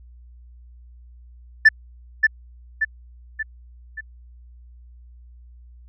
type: tone with echo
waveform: sine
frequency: 1760 Hz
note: A6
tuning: in tune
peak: -4 dBFS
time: 1.65-1.69 s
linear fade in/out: 10 ms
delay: 580 ms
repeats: 4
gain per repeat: -6 dB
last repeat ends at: 4.01 s
effects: tanh soft clip ceiling -6 dBFS + added 60 Hz sine -43 dBFS peak until 5.88 s